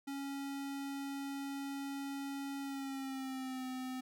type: tone with pitch glide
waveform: square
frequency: 277.2 to 257.1 Hz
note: C#4 to C4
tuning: 0 to -30 cents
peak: -40 dBFS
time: 0.07-4.01 s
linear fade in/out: 10 ms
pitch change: -130 cents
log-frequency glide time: 2.61-3.66 s
effects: none

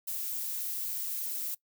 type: noise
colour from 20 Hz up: violet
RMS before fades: -35 dBFS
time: 0.07-1.55 s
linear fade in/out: 10 ms
effects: noise-tail reverb RT60 0.1 s tail -21 dB re dry

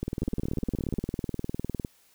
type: two click trains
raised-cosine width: 3 ms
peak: -17 / -17 dBFS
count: 37 / 14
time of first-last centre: 0.03-1.848 / 0.22-0.985 s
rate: 19.8 / 17 Hz
effects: white hiss -62 dBFS RMS until 2.14 s

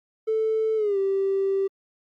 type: tone with pitch glide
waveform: triangle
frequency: 440 to 389.7 Hz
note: A4 to G4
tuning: 0 to -10 cents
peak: -17 dBFS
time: 0.27-1.68 s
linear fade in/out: 20 ms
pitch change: -210 cents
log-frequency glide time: 0.76-0.98 s
effects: tanh soft clip ceiling -18 dBFS + Opus 48 kbps

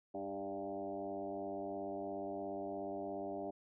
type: tone with frequency modulation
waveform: sine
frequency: 493.9 Hz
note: B4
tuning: in tune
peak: -39 dBFS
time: 0.14-3.51 s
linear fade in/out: 10 ms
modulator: 97.1 Hz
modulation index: 2.6
effects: none

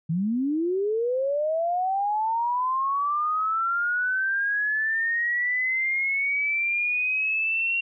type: linear sweep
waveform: sine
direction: up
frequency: 153.2 to 2756 Hz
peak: -22 dBFS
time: 0.09-7.81 s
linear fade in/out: 10 ms
effects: none

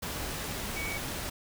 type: tone in noise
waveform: sine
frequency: 2252 Hz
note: C#7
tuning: 27 cents sharp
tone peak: -35 dBFS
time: 0.76-0.98 s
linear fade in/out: 10 ms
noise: pink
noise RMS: -36 dBFS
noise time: 0.02-1.3 s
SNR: -2 dB
effects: none

